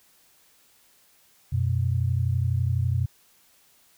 sine tone pair together, 91.38 / 123.4 Hz, F#2 / B2, -21 / -1 cents, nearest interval perfect fourth, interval 520 cents, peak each -24 dBFS, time 1.52-3.06 s, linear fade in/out 10 ms, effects white hiss -60 dBFS RMS until 3.97 s

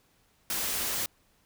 white noise, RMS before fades -31 dBFS, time 0.5-1.06 s, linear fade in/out 2 ms, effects pink hiss -67 dBFS RMS until 1.45 s

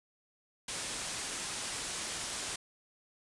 white low-pass noise, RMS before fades -39 dBFS, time 0.68-2.56 s, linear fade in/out 5 ms, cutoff 10000 Hz, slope 48 dB/octave, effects resampled to 24000 Hz

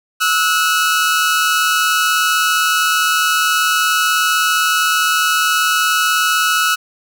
sawtooth tone pair together, 1302.5 / 1462 Hz, E6 / F#6, -21 / -21 cents, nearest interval major second, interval 200 cents, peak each -12 dBFS, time 0.2-6.76 s, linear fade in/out 20 ms, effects none

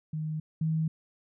sine tone pair in turn, 155.56 / 159.1 Hz, D#3 / D#3, 0 / +39 cents, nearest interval unison, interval 39 cents, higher second, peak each -30 / -25 dBFS, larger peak second, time 0.13-0.4 / 0.61-0.88 s, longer neither, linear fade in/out 5 ms, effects none

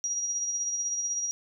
sine tone with tremolo, 5740 Hz, F8, 47 cents sharp, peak -26 dBFS, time 0.04-1.31 s, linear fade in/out 0 ms, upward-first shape sine, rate 16 Hz, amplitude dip 40%, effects none

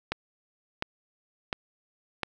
click train, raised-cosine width 0.3 ms, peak -12 dBFS, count 4, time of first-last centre 0.12-2.233 s, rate 1.42 Hz, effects none

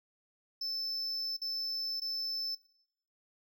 triangle tone with dropouts, 5274 Hz, E8, in tune, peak -33 dBFS, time 0.61-2.55 s, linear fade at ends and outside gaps 5 ms, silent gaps 1.367-1.416 / 2-2.017 s, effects noise-tail reverb RT60 0.7 s tail -18 dB re dry

